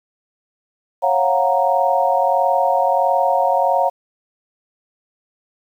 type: chord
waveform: sine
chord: Gb major seventh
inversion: second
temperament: equal with one note detuned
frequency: 549.3 / 698.5 / 740 / 932.3 Hz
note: Db5 / F5 / Gb5 / Bb5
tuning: -16 / 0 / 0 / 0 cents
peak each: -19 dBFS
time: 1.02-3.9 s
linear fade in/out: 20 ms
effects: 8-bit